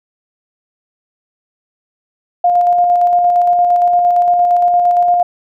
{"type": "tone with tremolo", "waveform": "sine", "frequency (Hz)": 706, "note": "F5", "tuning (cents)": 19, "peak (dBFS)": -7, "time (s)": [2.44, 5.23], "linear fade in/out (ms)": 5, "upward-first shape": "square", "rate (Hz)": 8.7, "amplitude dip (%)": 25, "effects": []}